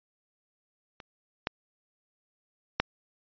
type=clicks; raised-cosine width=0.3 ms; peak=-28 / -12 / -6 dBFS; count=3; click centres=1.002 / 1.471 / 2.8 s; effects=resampled to 11025 Hz